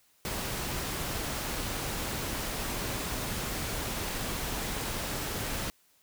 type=noise; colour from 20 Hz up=pink; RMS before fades=-34 dBFS; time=0.25-5.7 s; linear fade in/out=0 ms; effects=white hiss -66 dBFS RMS until 6.02 s